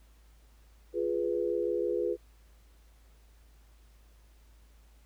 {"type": "chord", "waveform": "sine", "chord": "F diminished", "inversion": "none", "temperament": "equal", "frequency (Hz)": [349.2, 415.3, 493.9], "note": ["F4", "Ab4", "Cb5"], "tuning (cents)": [0, 0, 0], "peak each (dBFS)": -32, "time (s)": [0.93, 2.17], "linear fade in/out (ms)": 50, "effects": ["added 54 Hz sine -56 dBFS peak until 5.05 s", "pink hiss -67 dBFS RMS until 5.05 s"]}